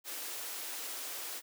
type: high-pass noise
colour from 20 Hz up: white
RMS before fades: -41 dBFS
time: 0.04-1.42 s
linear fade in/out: 50 ms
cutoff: 270 Hz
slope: 96 dB/octave
effects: none